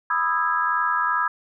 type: chord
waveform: sine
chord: E major seventh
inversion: second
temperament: just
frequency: 988.9 / 1236.1 / 1318.5 / 1648.1 Hz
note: B5 / D#6 / E6 / G#6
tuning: +2 / -12 / 0 / -14 cents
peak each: -25 dBFS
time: 0.1-1.28 s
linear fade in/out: 5 ms
effects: none